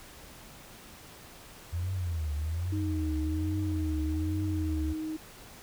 sine tone with vibrato, 83.2 Hz, E2, 17 cents sharp, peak -29 dBFS, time 1.72-4.94 s, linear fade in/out 20 ms, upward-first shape triangle, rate 1.2 Hz, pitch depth 240 cents each way
sine tone with pitch glide, 311.1 to 313.8 Hz, D#4 to D#4, 0 to +15 cents, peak -32 dBFS, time 2.72-5.17 s, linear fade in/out 10 ms, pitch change +15 cents, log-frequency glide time 4.32-5.04 s
effects pink hiss -50 dBFS RMS until 5.62 s

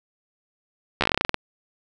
slowing click train, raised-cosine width 0.3 ms, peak -4 dBFS, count 13, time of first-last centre 1.01-1.343 s, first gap 13 ms, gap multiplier 1.13, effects none

